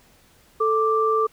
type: tone pair together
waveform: sine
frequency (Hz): 440.5 / 1176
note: A4 / D6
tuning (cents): +2 / +2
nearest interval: octave + perfect fourth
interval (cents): 1700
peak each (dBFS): -20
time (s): 0.6-1.27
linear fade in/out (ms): 10
effects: pink hiss -56 dBFS RMS until 1.32 s